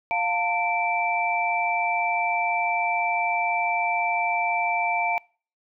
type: tone cluster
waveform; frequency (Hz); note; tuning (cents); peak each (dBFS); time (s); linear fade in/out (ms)
sine; 703 / 897 / 2333; F5 / A5 / D7; +11 / +33 / -12; -26; 0.11-5.18; 0
effects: noise-tail reverb RT60 0.4 s tail -25 dB re dry